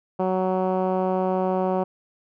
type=tone with low-pass filter; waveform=10% pulse; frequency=186.2 Hz; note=F#3; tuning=11 cents sharp; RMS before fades=-23 dBFS; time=0.19-1.84 s; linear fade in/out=10 ms; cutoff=770 Hz; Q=1.1; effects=none